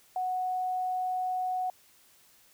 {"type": "tone", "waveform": "sine", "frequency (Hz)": 738, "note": "F#5", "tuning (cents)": -5, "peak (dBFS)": -28, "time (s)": [0.16, 1.7], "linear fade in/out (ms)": 2, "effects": ["white hiss -61 dBFS RMS until 2.53 s"]}